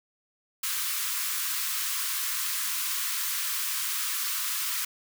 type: high-pass noise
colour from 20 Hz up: white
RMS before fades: -30 dBFS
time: 0.63-4.85 s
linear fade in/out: 5 ms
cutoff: 1000 Hz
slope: 96 dB/octave
effects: none

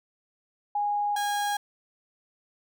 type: tone pair in turn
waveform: sine / 35% pulse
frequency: 824 / 820.1 Hz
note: G#5 / G#5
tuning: -14 / -22 cents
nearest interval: unison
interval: 8 cents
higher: first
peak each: -24 dBFS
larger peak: neither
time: 0.75-1.16 / 1.16-1.57 s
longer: neither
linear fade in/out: 5 ms
effects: none

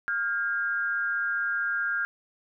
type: tone pair together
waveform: sine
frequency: 1402 / 1617.6 Hz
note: F6 / G#6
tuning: +6 / -46 cents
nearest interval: major second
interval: 248 cents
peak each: -28 dBFS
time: 0.08-2.05 s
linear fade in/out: 0 ms
effects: none

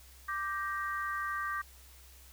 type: chord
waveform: sine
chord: G minor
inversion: second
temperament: just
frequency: 1176 / 1568 / 1881.6 Hz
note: D6 / G6 / Bb6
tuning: +2 / 0 / +16 cents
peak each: -35 / -38 / -40 dBFS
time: 0.28-1.62 s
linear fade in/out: 10 ms
effects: added 64 Hz sine -55 dBFS peak until 2.32 s + white hiss -58 dBFS RMS until 2.32 s

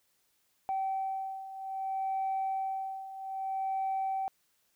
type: beating tone pair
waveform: sine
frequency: 770 / 770.62 Hz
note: G5 / G5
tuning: -31 / -30 cents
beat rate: 0.62 Hz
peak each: -36 / -32 dBFS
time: 0.69-4.28 s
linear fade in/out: 0 ms
effects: tanh soft clip ceiling -26 dBFS + white hiss -73 dBFS RMS until 4.75 s

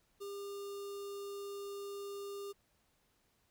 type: tone with notch filter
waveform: square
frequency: 401 Hz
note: G4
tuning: 39 cents sharp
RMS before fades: -44 dBFS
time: 0.2-2.53 s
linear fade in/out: 20 ms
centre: 2000 Hz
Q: 1.5
effects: pink hiss -75 dBFS RMS until 3.5 s

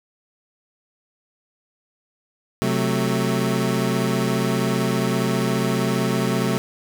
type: chord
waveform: 25% pulse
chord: F# diminished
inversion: second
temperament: equal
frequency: 130.81 / 185 / 220 Hz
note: C3 / F#3 / A3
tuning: 0 / 0 / 0 cents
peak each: -20 dBFS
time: 2.62-6.58 s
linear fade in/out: 0 ms
effects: none

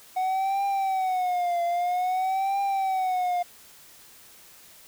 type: tone with vibrato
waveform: triangle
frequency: 740 Hz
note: F#5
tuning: in tune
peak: -21 dBFS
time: 0.16-3.43 s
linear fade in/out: 10 ms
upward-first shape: triangle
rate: 0.51 Hz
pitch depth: 130 cents each way
effects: white hiss -51 dBFS RMS until 4.87 s

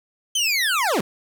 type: linear sweep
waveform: 25% pulse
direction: down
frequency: 3147 to 147.4 Hz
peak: -15 dBFS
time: 0.35-1.01 s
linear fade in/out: 5 ms
effects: none

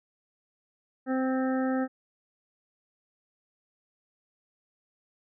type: harmonic tone with a mistuned harmonic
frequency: 260.7 Hz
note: C4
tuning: 6 cents flat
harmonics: 1 / 2 / 3 / 5 / 6 / 7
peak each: -26 / -32 / -36 / -40 / -42 / -43 dBFS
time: 1.06-1.88 s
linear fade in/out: 50 ms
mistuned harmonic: 6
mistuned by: +16 cents
effects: none

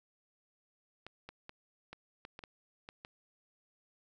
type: clicks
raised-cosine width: 0.3 ms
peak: -30 dBFS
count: 9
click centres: 1.066 / 1.29 / 1.494 / 1.93 / 2.251 / 2.391 / 2.438 / 2.889 / 3.049 s
effects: none

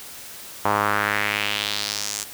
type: tone with band-pass filter sweep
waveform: sawtooth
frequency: 103.6 Hz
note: G#2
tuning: 4 cents flat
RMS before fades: -24 dBFS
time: 0.65-2.24 s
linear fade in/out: 5 ms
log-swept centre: 960 to 7600 Hz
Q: 2.3
effects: white hiss -39 dBFS RMS until 2.33 s

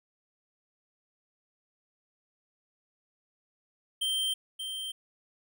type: tone with echo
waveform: square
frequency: 3139 Hz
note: G7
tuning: 2 cents sharp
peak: -28 dBFS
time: 4.01-4.34 s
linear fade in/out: 10 ms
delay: 580 ms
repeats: 1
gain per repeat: -7 dB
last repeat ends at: 4.92 s
effects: none

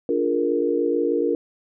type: chord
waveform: sine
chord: Bb dominant seventh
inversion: first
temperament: just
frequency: 291.4 / 349.6 / 419.5 / 466.2 Hz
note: D4 / F4 / Ab4 / Bb4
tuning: -13 / +2 / +17 / 0 cents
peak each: -25 / -24 / -28 / -22 dBFS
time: 0.09-1.35 s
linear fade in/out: 2 ms
effects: none

